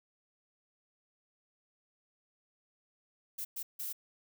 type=noise bursts at uneven times; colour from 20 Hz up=violet; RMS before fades=-39 dBFS; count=3; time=3.38-3.45 / 3.56-3.63 / 3.79-3.93 s; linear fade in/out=10 ms; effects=none